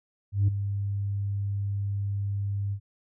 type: tone with ADSR envelope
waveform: sine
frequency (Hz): 100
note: G2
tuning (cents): +35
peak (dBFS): -15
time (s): 0.32-2.8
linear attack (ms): 160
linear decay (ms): 10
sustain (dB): -11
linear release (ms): 75
effects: tanh soft clip ceiling -17 dBFS